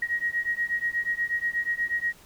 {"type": "beating tone pair", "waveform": "sine", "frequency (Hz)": [1887, 1895.3], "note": ["A#6", "A#6"], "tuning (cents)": [21, 28], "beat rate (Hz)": 8.3, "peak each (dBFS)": [-28, -28], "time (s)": [0.02, 2.13], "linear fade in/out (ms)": 5, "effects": ["pink hiss -53 dBFS RMS until 2.25 s"]}